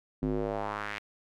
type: tone with band-pass filter sweep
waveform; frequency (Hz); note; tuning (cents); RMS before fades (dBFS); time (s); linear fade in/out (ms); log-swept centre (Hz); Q
square; 51.91; G#1; 0; -33; 0.22-0.99; 10; 250 to 2300; 2.1
effects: none